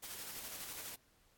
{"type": "noise with tremolo", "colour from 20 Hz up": "white", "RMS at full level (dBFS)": -45, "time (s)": [0.02, 0.96], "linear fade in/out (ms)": 20, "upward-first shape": "square", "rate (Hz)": 12, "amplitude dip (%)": 30, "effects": ["pink hiss -71 dBFS RMS until 1.37 s", "AAC 64 kbps"]}